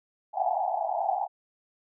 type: band-pass noise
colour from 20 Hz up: white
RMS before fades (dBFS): -28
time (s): 0.33-1.28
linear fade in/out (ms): 50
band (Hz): 670 to 850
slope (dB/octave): 96
effects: none